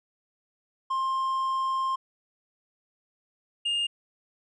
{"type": "tone pair in turn", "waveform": "triangle", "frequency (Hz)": [1058, 2825], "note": ["C6", "F7"], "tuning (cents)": [19, 19], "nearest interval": "octave + perfect fourth", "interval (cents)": 1700, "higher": "second", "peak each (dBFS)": -23, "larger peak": "neither", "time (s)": [[0.9, 1.96], [3.65, 3.87]], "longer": "first", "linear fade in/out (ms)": 10, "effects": ["resampled to 24000 Hz"]}